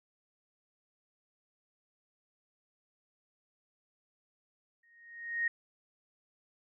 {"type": "tone with exponential growth", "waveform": "sine", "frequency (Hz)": 1864.7, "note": "A#6", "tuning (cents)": 0, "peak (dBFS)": -26, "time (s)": [4.83, 5.48], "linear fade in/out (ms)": 5, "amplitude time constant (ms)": 140, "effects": []}